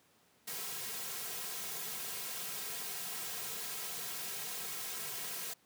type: noise with comb filter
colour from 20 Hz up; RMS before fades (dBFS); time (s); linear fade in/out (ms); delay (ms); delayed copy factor
white; -41; 0.47-5.54; 10; 3.4; -0.8
effects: pink hiss -68 dBFS RMS until 5.65 s + high-pass 150 Hz 12 dB/octave